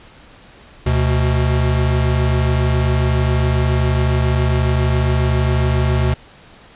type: tone pair together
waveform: square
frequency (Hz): 73.42 / 124.8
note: D2 / B2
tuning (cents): 0 / +19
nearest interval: major sixth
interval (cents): 919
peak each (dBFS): -17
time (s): 0.86-6.14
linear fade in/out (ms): 5
effects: pink hiss -44 dBFS RMS until 6.75 s + resampled to 8000 Hz